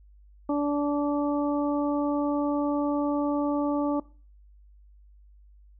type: harmonic tone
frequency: 290 Hz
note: D4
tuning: 22 cents flat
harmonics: 1 / 2 / 3 / 4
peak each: -24 / -30 / -34 / -36 dBFS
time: 0.49-4 s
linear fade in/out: 5 ms
effects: noise-tail reverb RT60 0.4 s tail -21 dB re dry + added 50 Hz sine -51 dBFS peak until 5.79 s